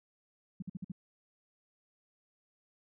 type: tone bursts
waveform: sine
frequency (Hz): 185.3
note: F#3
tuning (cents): +3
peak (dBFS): -36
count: 5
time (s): 0.6-0.919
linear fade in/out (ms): 5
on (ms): 23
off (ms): 51
effects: none